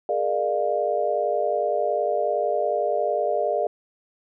sine chord, Bb dominant seventh, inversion third, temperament equal with one note detuned, 415.3 / 466.2 / 601.1 / 698.5 Hz, Ab4 / Bb4 / D5 / F5, 0 / 0 / +40 / 0 cents, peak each -28 / -28 / -24 / -26 dBFS, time 0.09-3.67 s, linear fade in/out 2 ms, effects none

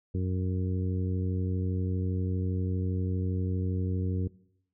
harmonic tone, 92.5 Hz, F#2, in tune, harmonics 1 / 2 / 3 / 4 / 5, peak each -28 / -34 / -38 / -40 / -42 dBFS, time 0.14-4.28 s, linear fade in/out 10 ms, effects noise-tail reverb RT60 0.7 s tail -20 dB re dry

